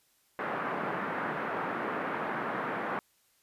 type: band-pass noise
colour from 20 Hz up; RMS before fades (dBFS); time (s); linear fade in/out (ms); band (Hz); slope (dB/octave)
white; -34; 0.39-2.99; 0; 150 to 1600; 24
effects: white hiss -69 dBFS RMS until 3.42 s + resampled to 32000 Hz